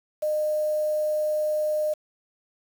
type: tone with quantisation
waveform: sine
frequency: 610 Hz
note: D#5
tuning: 34 cents flat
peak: -22 dBFS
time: 0.22-1.94 s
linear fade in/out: 10 ms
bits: 7
effects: none